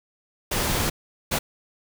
pink noise bursts at uneven times, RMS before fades -24 dBFS, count 2, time 0.51-0.9 / 1.31-1.39 s, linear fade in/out 10 ms, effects none

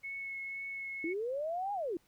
sine tone with vibrato, 2194 Hz, C#7, 18 cents flat, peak -38 dBFS, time 0.03-1.14 s, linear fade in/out 20 ms, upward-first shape triangle, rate 2 Hz, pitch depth 13 cents each way
sine linear two-way sweep, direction up then down, 311.1 to 830.6 to 311.1 Hz, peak -33 dBFS, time 1.04-1.97 s, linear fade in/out 2 ms, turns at 1.73 s
effects pink hiss -70 dBFS RMS until 2.07 s

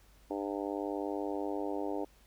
harmonic tone, 100.3 Hz, G2, 40 cents sharp, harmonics 3 / 4 / 5 / 6 / 7 / 8 / 9, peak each -37 / -39 / -41 / -43 / -44 / -45 / -46 dBFS, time 0.3-2.05 s, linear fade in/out 10 ms, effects added 50 Hz sine -61 dBFS peak until 2.26 s + pink hiss -65 dBFS RMS until 2.26 s

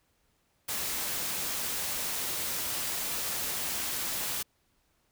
white noise, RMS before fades -33 dBFS, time 0.68-4.43 s, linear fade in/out 10 ms, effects pink hiss -72 dBFS RMS until 5.11 s

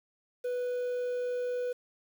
triangle tone with quantisation, 493.9 Hz, B4, in tune, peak -28 dBFS, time 0.44-1.73 s, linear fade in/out 10 ms, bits 9, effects none

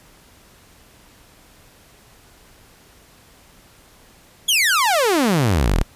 sawtooth exponential sweep, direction down, 3443 to 32.44 Hz, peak -11 dBFS, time 4.48-5.83 s, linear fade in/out 10 ms, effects pink hiss -50 dBFS RMS until 5.95 s + resampled to 32000 Hz

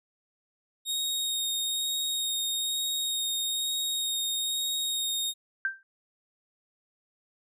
sawtooth tone with vibrato, 3729 Hz, A#7, in tune, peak -25 dBFS, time 0.85-5.34 s, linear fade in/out 50 ms, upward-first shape sine, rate 1.1 Hz, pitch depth 11 cents each way
sine tone with exponential decay, 1568 Hz, G6, in tune, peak -22 dBFS, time 5.65-5.83 s, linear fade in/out 1 ms, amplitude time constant 37 ms
effects none

